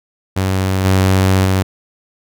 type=tone with level steps; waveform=sawtooth; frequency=94.8 Hz; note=F#2; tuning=43 cents sharp; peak=-10 / -6 / -8 dBFS; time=0.36-1.63 s; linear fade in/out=10 ms; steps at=0.84 / 1.44 s; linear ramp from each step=20 ms; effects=none